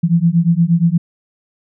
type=beating tone pair; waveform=sine; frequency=164.81 / 173.31 Hz; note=E3 / F3; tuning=0 / -13 cents; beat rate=8.5 Hz; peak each=-13 dBFS; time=0.03-0.98 s; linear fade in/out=10 ms; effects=none